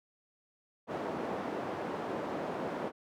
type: band-pass noise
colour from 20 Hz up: white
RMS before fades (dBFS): -37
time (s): 0.87-2.92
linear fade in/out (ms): 50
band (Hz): 210 to 640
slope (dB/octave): 12
effects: none